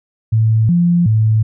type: tone with pitch steps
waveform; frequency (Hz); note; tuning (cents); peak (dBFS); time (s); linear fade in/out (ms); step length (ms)
sine; 110.9 / 173.5 / 109.6; A2 / F3 / A2; +14 / -11 / -6; -9; 0.32-1.43; 10; 370
effects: none